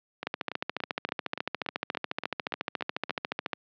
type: two click trains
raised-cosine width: 0.3 ms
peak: -12 / -17 dBFS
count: 47 / 11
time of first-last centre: 0.27-3.532 / 0.23-3.095 s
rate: 14.1 / 3.49 Hz
effects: high-pass 200 Hz 12 dB/octave + low-pass 4000 Hz 12 dB/octave